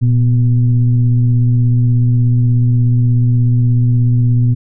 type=tone with frequency modulation; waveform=sine; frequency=119.7 Hz; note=A#2; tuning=46 cents sharp; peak=-8 dBFS; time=0.01-4.55 s; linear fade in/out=20 ms; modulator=128 Hz; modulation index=0.47; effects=none